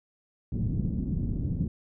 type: low-pass noise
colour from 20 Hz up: white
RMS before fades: -29 dBFS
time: 0.52-1.68 s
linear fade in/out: 5 ms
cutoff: 220 Hz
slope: 24 dB/octave
effects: none